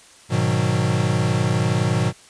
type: chord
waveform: square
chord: G# minor seventh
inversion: none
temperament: equal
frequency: 103.83 / 123.47 / 155.56 / 185 Hz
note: G#2 / B2 / D#3 / F#3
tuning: 0 / 0 / 0 / 0 cents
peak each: -24 / -22 / -25 / -26 dBFS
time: 0.29-2.13 s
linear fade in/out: 50 ms
effects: white hiss -48 dBFS RMS until 2.29 s + resampled to 22050 Hz